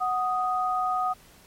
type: tone pair together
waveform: sine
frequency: 740 / 1244.5 Hz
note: F#5 / D#6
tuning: 0 / 0 cents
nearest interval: major sixth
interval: 900 cents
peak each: -26 dBFS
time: 0-1.14 s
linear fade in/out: 20 ms
effects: pink hiss -54 dBFS RMS until 1.46 s + MP3 64 kbps